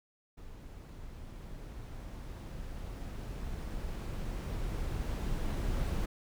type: noise with level ramp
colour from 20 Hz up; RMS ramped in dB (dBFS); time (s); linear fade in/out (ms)
brown; -48 to -32; 0.37-6.06; 10
effects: none